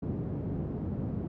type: band-pass noise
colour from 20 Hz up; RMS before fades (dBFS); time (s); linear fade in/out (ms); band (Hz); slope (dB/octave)
pink; -34; 0.02-1.28; 10; 100 to 280; 12
effects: none